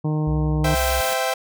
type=harmonic tone; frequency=153.3 Hz; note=D#3; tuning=25 cents flat; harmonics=1 / 2 / 3 / 4 / 5 / 6 / 7; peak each=-20 / -27 / -32 / -37 / -38 / -38 / -42 dBFS; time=0.04-0.75 s; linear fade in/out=10 ms
type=tone with vibrato; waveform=sine; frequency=64 Hz; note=C2; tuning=38 cents flat; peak=-23 dBFS; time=0.27-1.01 s; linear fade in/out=5 ms; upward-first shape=sine; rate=2.5 Hz; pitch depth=15 cents each way
type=chord; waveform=sawtooth; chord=C major; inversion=none; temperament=equal with one note detuned; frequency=517.8 / 659.3 / 784 Hz; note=C5 / E5 / G5; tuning=-18 / 0 / 0 cents; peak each=-21 dBFS; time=0.64-1.34 s; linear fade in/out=5 ms
type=noise; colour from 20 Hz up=white; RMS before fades=-30 dBFS; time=0.75-1.14 s; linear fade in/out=5 ms
effects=none

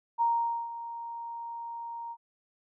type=tone with ADSR envelope; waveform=sine; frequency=932.3 Hz; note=A#5; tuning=in tune; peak=-22 dBFS; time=0.18-2.17 s; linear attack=33 ms; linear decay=470 ms; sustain=-14 dB; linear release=57 ms; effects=none

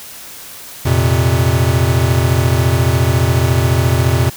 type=chord; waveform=square; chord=F suspended fourth; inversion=none; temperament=equal; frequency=87.31 / 116.54 / 130.81 Hz; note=F2 / Bb2 / C3; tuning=0 / 0 / 0 cents; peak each=-16 dBFS; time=0.85-4.3 s; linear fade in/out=10 ms; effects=white hiss -33 dBFS RMS until 4.36 s

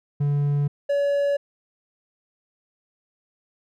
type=tone pair in turn; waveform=triangle; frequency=144 / 567.6 Hz; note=D3 / C#5; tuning=-34 / +41 cents; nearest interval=2 octaves; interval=2375 cents; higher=second; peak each=-17 dBFS; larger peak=neither; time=0.2-0.68 / 0.89-1.37 s; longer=neither; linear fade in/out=10 ms; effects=none

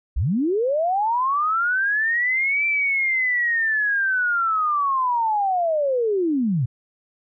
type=linear two-way sweep; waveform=sine; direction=up then down; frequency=44.22 to 2349 to 110.6 Hz; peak=-18 dBFS; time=0.16-6.66 s; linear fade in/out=10 ms; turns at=2.66 s; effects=none

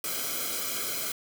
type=noise with comb filter; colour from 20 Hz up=white; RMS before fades=-32 dBFS; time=0.04-1.12 s; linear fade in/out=2 ms; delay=1.1 ms; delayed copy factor=-0.95; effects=none

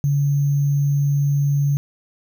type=tone with sample-and-hold; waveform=sine; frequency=142.3 Hz; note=C#3; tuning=46 cents sharp; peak=-15 dBFS; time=0.04-1.77 s; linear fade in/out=0 ms; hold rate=6300 Hz; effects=none

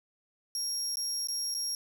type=tone with dropouts; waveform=30% pulse; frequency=5588 Hz; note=F8; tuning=in tune; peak=-27 dBFS; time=0.55-1.75 s; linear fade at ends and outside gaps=1 ms; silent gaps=0.957-0.97 / 1.272-1.285 / 1.542-1.548 s; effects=none

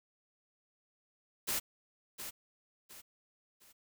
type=noise with echo; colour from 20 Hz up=white; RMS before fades=-34 dBFS; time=1.47-1.6 s; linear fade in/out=20 ms; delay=710 ms; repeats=3; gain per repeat=-9 dB; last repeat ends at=3.73 s; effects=none

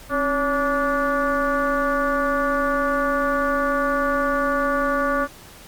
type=tone with frequency modulation; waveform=sine; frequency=860 Hz; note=A5; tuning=40 cents flat; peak=-18 dBFS; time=0.09-5.28 s; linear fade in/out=50 ms; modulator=295 Hz; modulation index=2.2; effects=pink hiss -44 dBFS RMS until 5.67 s + Opus 48 kbps

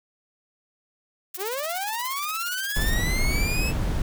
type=noise with tremolo; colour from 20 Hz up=blue; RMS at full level=-32 dBFS; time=1.34-2.94 s; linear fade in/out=5 ms; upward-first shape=sine; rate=17 Hz; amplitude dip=95%
type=linear sweep; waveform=sawtooth; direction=up; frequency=350 to 2637 Hz; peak=-24 dBFS; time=1.37-3.73 s; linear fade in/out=50 ms
type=noise; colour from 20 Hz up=brown; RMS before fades=-24 dBFS; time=2.76-4.02 s; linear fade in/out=2 ms
effects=none

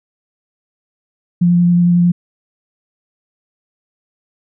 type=tone with vibrato; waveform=sine; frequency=174.61 Hz; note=F3; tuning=in tune; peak=-8 dBFS; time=1.41-2.12 s; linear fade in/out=10 ms; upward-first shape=square; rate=11 Hz; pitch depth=9 cents each way; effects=none

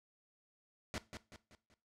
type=noise with echo; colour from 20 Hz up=pink; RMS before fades=-40 dBFS; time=0.94-0.98 s; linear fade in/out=0 ms; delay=190 ms; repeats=4; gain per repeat=-7 dB; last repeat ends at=1.74 s; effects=noise-tail reverb RT60 0.3 s tail -17 dB re dry + low-pass 7000 Hz 12 dB/octave

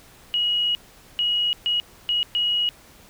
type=tone bursts at uneven times; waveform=sine; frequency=2901 Hz; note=F#7; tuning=35 cents flat; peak=-19 dBFS; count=5; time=0.34-0.75 / 1.19-1.53 / 1.66-1.8 / 2.09-2.23 / 2.35-2.69 s; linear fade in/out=0 ms; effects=pink hiss -50 dBFS RMS until 3.09 s

